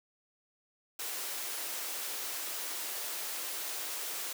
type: high-pass noise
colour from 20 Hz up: white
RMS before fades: -38 dBFS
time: 0.99-4.33 s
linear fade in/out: 5 ms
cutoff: 310 Hz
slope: 24 dB/octave
effects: none